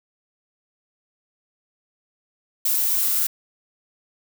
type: noise with high-pass filter sweep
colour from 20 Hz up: violet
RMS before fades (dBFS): -21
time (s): 2.65-3.27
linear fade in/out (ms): 5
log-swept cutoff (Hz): 610 to 1400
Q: 2.9
effects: none